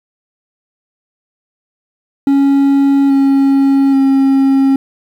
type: tone with pitch steps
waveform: triangle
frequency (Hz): 277.2 / 273.9 / 270.6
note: C#4 / C#4 / C#4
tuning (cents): 0 / -21 / -42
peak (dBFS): -5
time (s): 2.27-4.76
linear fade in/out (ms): 2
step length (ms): 830
effects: 7-bit